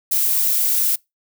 violet noise, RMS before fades -18 dBFS, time 0.11-0.96 s, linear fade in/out 10 ms, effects noise-tail reverb RT60 0.2 s tail -25 dB re dry

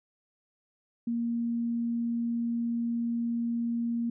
sine tone, 234.2 Hz, A#3, 8 cents sharp, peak -27 dBFS, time 1.07-4.1 s, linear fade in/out 5 ms, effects none

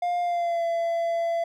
triangle tone with pitch glide, 705 to 674.3 Hz, F5 to E5, +16 to +39 cents, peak -21 dBFS, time 0.02-1.44 s, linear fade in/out 5 ms, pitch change -77 cents, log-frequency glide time 0.21-0.64 s, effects none

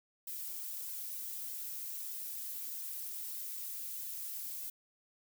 violet noise with flanger, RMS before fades -42 dBFS, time 0.27-4.7 s, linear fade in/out 5 ms, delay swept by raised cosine 1.9 to 3.9 ms, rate 1.6 Hz, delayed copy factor +0.9, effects none

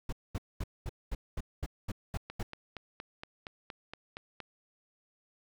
brown noise bursts, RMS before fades -34 dBFS, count 10, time 0.09-2.43 s, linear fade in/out 5 ms, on 36 ms, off 220 ms
click train, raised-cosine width 0.3 ms, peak -25 dBFS, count 10, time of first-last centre 2.3-4.403 s, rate 4.28 Hz
effects none

